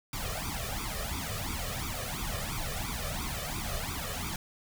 pink noise with flanger, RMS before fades -35 dBFS, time 0.13-4.36 s, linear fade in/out 2 ms, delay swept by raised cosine 0.84 to 1.7 ms, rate 2.9 Hz, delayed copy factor +1, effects none

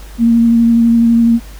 sine tone with vibrato, 232 Hz, A#3, 8 cents flat, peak -6 dBFS, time 0.18-1.4 s, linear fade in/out 50 ms, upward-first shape sine, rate 12 Hz, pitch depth 15 cents each way, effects added 50 Hz sine -30 dBFS peak until 1.59 s + pink hiss -39 dBFS RMS until 1.59 s

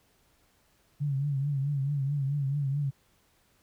sine tone with vibrato, 140.4 Hz, C#3, 22 cents sharp, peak -26 dBFS, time 1-2.91 s, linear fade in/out 20 ms, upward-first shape triangle, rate 4.6 Hz, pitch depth 94 cents each way, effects pink hiss -67 dBFS RMS until 3.62 s

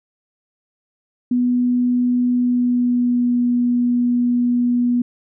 sine tone with pitch glide, 246.3 to 243.2 Hz, B3 to B3, -5 to -26 cents, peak -14 dBFS, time 1.31-5.02 s, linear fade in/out 5 ms, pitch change -21 cents, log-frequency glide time 2.33-3.39 s, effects none

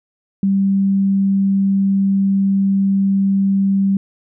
sine tone, 195.6 Hz, G3, 4 cents flat, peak -12 dBFS, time 0.43-3.97 s, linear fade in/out 2 ms, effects none

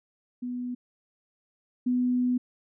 sine tone pair in turn, 246.9 / 248.6 Hz, B3 / B3, 0 / +12 cents, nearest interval unison, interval 12 cents, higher second, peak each -30 / -22 dBFS, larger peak second, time 0.42-0.75 / 1.86-2.38 s, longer second, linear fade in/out 10 ms, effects none

